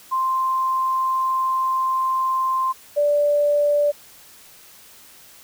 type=tone pair in turn; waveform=sine; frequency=1046.5 / 584.3 Hz; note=C6 / D5; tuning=0 / -9 cents; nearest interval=minor seventh; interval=1009 cents; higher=first; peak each=-18 / -15 dBFS; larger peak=second; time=0.11-2.73 / 2.96-3.92 s; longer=first; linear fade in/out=20 ms; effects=white hiss -47 dBFS RMS until 5.43 s